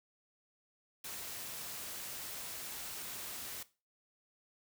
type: noise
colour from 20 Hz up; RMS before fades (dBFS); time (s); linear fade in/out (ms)
white; -44; 1.04-3.63; 5
effects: noise-tail reverb RT60 0.3 s tail -17 dB re dry